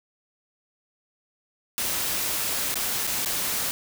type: noise with dropouts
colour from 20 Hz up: white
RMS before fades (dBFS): -27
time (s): 1.78-3.71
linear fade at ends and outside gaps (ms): 0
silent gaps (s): 2.742-2.756 / 3.069-3.074 / 3.248-3.259
effects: none

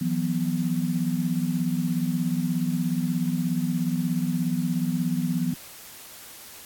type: chord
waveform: sine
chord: E suspended second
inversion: none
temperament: equal with one note detuned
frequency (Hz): 164.81 / 181.61 / 246.9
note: E3 / F#3 / B3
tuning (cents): 0 / -32 / 0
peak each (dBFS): -27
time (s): 0.01-5.54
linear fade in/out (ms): 5
effects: white hiss -44 dBFS RMS until 6.65 s + AAC 64 kbps

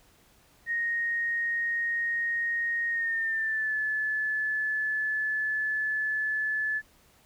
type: tone with pitch glide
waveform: sine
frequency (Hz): 1864.7 to 1729.8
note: A#6 to A6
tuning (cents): 0 to -30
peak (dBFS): -26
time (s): 0.66-6.82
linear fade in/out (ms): 50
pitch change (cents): -130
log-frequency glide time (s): 2.9-3.76
effects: pink hiss -61 dBFS RMS until 7.25 s

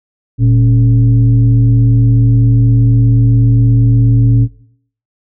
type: tone with frequency modulation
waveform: sine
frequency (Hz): 116.54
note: A#2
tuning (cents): 0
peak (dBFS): -6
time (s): 0.38-4.48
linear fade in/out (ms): 50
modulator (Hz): 161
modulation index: 0.57
effects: noise-tail reverb RT60 0.6 s tail -17 dB re dry

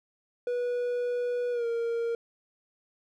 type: tone with pitch glide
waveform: triangle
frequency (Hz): 487.9 to 465.3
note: B4 to A#4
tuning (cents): -21 to -3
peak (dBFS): -25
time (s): 0.47-2.15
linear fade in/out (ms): 2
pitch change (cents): -82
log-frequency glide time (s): 1.51-1.66
effects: none

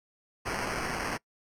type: noise with sample-and-hold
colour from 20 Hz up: violet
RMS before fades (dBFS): -33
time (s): 0.45-1.18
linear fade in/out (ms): 20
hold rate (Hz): 3675
effects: noise-tail reverb RT60 0.1 s tail -24 dB re dry + low-pass 10000 Hz 12 dB/octave

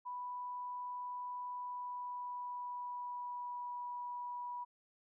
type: tone with pitch glide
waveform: sine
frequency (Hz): 987.8 to 976.5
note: B5 to B5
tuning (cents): 0 to -20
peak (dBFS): -40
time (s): 0.05-4.65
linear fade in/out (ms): 20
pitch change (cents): -20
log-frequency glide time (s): 1.57-3.75
effects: none

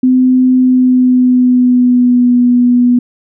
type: tone with pitch glide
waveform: sine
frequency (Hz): 255.4 to 244.9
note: C4 to B3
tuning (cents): -42 to -14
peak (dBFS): -5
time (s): 0.03-2.99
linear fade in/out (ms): 5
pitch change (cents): -72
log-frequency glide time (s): 0.57-2.35
effects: none

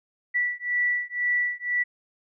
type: beating tone pair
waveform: sine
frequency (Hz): 1957 / 1959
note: B6 / B6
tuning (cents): -16 / -15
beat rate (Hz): 2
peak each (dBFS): -26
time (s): 0.34-1.84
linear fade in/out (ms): 20
effects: none

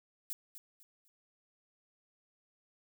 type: noise with echo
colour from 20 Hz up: violet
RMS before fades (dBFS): -39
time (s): 0.3-0.33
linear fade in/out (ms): 0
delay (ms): 250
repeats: 3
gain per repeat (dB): -10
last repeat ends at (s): 1.08
effects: none

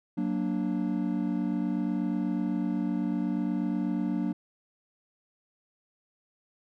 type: chord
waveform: triangle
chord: Gb augmented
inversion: none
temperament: equal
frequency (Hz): 185 / 233.1 / 293.7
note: Gb3 / Bb3 / D4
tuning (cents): 0 / 0 / 0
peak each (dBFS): -29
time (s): 0.17-4.33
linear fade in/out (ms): 10
effects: none

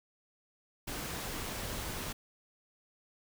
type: noise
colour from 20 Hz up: pink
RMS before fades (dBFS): -39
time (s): 0.87-2.13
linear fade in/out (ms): 10
effects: none

